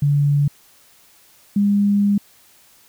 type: tone pair in turn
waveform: sine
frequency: 143.8 / 202.7 Hz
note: D3 / G#3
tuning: -36 / -42 cents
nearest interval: tritone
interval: 594 cents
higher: second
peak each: -13 dBFS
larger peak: neither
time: 0.02-0.48 / 1.56-2.18 s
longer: second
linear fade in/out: 5 ms
effects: white hiss -52 dBFS RMS until 2.88 s